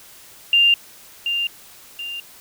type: tone with echo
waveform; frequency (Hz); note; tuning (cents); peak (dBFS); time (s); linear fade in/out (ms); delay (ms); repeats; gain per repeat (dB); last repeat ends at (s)
sine; 2794; F7; 0; -11; 0.53-0.74; 2; 730; 2; -8; 2.2
effects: white hiss -45 dBFS RMS until 2.4 s